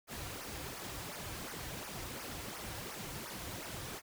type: noise with flanger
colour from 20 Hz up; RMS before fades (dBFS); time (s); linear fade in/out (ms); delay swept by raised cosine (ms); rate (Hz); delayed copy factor
pink; -44; 0.07-4.02; 50; 0.25 to 4.85; 2.8; -0.8
effects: none